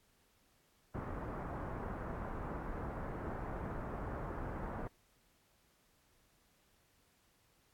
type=low-pass noise; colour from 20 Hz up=pink; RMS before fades=-42 dBFS; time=0.94-4.88 s; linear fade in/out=10 ms; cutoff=1400 Hz; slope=24 dB/octave; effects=pink hiss -72 dBFS RMS until 7.73 s + AAC 64 kbps

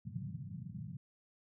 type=band-pass noise; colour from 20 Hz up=pink; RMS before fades=-44 dBFS; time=0.05-0.97 s; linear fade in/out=10 ms; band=100 to 190 Hz; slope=48 dB/octave; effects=none

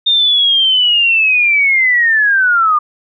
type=linear sweep; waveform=sine; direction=down; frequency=3662 to 1190 Hz; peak=-8 dBFS; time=0.06-2.79 s; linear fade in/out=10 ms; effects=none

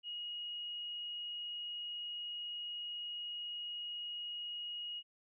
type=tone; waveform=sine; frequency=2886 Hz; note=F#7; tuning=44 cents flat; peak=-40 dBFS; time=0.03-5.03 s; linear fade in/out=50 ms; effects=none

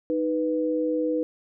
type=tone pair together; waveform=sine; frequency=311.1 / 493.8 Hz; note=D#4 / B4; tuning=0 / 0 cents; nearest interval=minor sixth; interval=800 cents; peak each=-25 dBFS; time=0.1-1.23 s; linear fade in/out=0 ms; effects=none

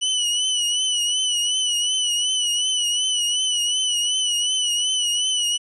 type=tone with vibrato; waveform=sawtooth; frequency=2960 Hz; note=F#7; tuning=in tune; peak=-16 dBFS; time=0.01-5.58 s; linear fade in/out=20 ms; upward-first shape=triangle; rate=2.7 Hz; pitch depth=65 cents each way; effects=resampled to 24000 Hz

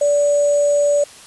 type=tone with sample-and-hold; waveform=sine; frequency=579 Hz; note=D5; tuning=25 cents flat; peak=-12 dBFS; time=0.01-1.04 s; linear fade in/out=5 ms; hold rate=7350 Hz; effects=white hiss -41 dBFS RMS until 1.26 s + resampled to 24000 Hz

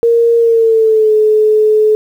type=tone with pitch glide; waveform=sine; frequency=465.7 to 429.5 Hz; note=A#4 to A4; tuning=-2 to -42 cents; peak=-6 dBFS; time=0.03-1.95 s; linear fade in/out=0 ms; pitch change=-140 cents; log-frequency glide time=0.38-1.12 s; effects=7-bit

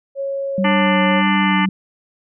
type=tone with pitch glide; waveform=sine; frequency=550 to 546.8 Hz; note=C#5 to C#5; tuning=-14 to -24 cents; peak=-20 dBFS; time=0.15-1.23 s; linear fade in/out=50 ms; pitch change=-10 cents; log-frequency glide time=0.45-0.99 s
type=tone with vibrato; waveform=sine; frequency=192.2 Hz; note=G3; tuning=34 cents flat; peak=-16 dBFS; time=0.58-1.69 s; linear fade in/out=2 ms; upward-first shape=sine; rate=1.7 Hz; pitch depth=25 cents each way
type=harmonic tone; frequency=295.8 Hz; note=D4; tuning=13 cents sharp; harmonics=1 / 3 / 4 / 5 / 6 / 7 / 8 / 9 / 10; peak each=-23 / -21 / -23 / -31 / -24 / -22 / -28 / -36 / -27 dBFS; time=0.64-1.66 s; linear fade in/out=10 ms
effects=none

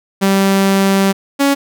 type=tone pair in turn; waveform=sawtooth; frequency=194.9 / 279.4 Hz; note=G3 / C#4; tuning=-10 / +14 cents; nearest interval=tritone; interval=624 cents; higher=second; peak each=-6 dBFS; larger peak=neither; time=0.21-1.13 / 1.39-1.55 s; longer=first; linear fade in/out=20 ms; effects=none

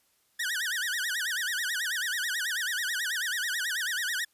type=tone with vibrato; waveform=sawtooth; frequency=1676 Hz; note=G#6; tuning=15 cents sharp; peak=-25 dBFS; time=0.39-4.25 s; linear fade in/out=10 ms; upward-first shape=sine; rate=9.2 Hz; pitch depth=240 cents each way; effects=white hiss -69 dBFS RMS until 4.33 s + resampled to 32000 Hz

